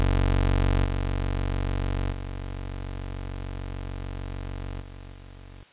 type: tone with level steps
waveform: 25% pulse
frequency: 46.75 Hz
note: F#1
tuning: 19 cents sharp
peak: -16 / -21 / -28 / -36 / -39 dBFS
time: 0-5.63 s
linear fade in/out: 0 ms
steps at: 0.84 / 2.11 / 4.8 / 5.12 s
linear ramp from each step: 20 ms
effects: white hiss -54 dBFS RMS until 5.72 s + resampled to 8000 Hz